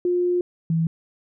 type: tone pair in turn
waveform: sine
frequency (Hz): 355.3 / 163.57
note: F4 / E3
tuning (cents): +30 / -13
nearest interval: octave + minor second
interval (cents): 1343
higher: first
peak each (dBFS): -18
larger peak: neither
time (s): 0.05-0.41 / 0.7-0.87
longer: first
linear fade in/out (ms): 2
effects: none